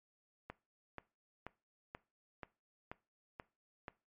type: click train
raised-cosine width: 0.5 ms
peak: -29 dBFS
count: 8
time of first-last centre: 0.5-3.882 s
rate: 2.07 Hz
effects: noise-tail reverb RT60 0.3 s tail -20 dB re dry + MP3 32 kbps